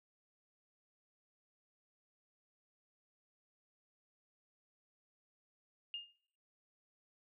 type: tone with exponential decay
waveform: sine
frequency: 2828 Hz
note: F7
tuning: 21 cents sharp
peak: -37 dBFS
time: 5.94-6.16 s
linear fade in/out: 1 ms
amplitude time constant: 47 ms
effects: noise-tail reverb RT60 0.6 s tail -19 dB re dry